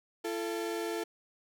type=tone pair together; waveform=35% pulse; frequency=340.1 / 440 Hz; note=F4 / A4; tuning=-46 / 0 cents; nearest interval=major third; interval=446 cents; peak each=-34 / -34 dBFS; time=0.24-1.04 s; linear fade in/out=10 ms; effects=none